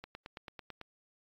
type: click train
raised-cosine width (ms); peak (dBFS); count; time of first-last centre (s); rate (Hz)
0.3; -28; 8; 0.04-0.813; 9.05
effects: AAC 32 kbps